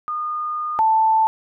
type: tone pair in turn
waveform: sine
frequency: 1222 / 882.6 Hz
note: D#6 / A5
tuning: -32 / +5 cents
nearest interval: tritone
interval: 563 cents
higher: first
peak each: -22 / -13 dBFS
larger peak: second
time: 0.08-0.79 / 0.79-1.27 s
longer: first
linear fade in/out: 0 ms
effects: none